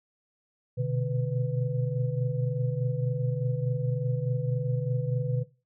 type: tone cluster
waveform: sine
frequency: 121.1 / 125.9 / 149.3 / 496.8 Hz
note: B2 / B2 / D3 / B4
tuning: -34 / +34 / +29 / +10 cents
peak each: -37 / -28 / -31 / -34 dBFS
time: 0.77-5.44 s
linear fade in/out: 20 ms
effects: noise-tail reverb RT60 0.3 s tail -17 dB re dry